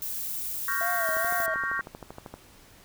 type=noise; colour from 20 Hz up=violet; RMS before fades=-33 dBFS; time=0.02-1.46 s; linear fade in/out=0 ms
type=chord; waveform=sine; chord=G half-diminished seventh; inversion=second; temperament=equal with one note detuned; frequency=1117.1 / 1396.9 / 1568 / 1864.7 Hz; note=Db6 / F6 / G6 / Bb6; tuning=+13 / 0 / 0 / 0 cents; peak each=-33 / -34 / -31 / -32 dBFS; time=0.68-1.81 s; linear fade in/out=2 ms
type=tone with vibrato; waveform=triangle; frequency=673 Hz; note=E5; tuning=36 cents sharp; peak=-28 dBFS; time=0.81-1.54 s; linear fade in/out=0 ms; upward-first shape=sine; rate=2.4 Hz; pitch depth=88 cents each way
type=click train; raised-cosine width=1 ms; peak=-25 dBFS; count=17; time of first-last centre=1.09-2.34 s; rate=12.8 Hz
effects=pink hiss -54 dBFS RMS until 2.84 s